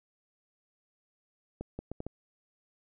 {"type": "accelerating click train", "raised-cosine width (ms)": 2, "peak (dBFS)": -24, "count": 5, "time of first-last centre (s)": [1.61, 2.066], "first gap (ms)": 180, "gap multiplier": 0.7, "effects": []}